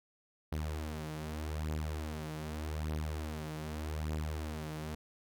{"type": "beating tone pair", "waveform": "sawtooth", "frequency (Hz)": [76.8, 77.63], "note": ["D#2", "D#2"], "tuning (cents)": [-22, -3], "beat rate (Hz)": 0.83, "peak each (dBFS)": [-34, -37], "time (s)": [0.52, 4.95], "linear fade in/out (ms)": 5, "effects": []}